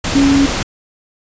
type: tone in noise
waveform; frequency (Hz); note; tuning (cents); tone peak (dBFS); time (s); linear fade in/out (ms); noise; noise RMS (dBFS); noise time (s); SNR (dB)
sine; 277.2; C#4; 0; -8; 0.15-0.46; 5; pink; -18; 0.04-0.63; +7
effects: resampled to 16000 Hz